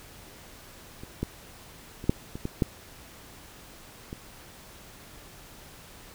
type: clicks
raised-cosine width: 3 ms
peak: -27 / -15 / -25 / -7 / -23 / -17 / -9 / -23 dBFS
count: 8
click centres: 1.035 / 1.23 / 2.041 / 2.095 / 2.355 / 2.454 / 2.622 / 4.129 s
effects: pink hiss -49 dBFS RMS until 6.14 s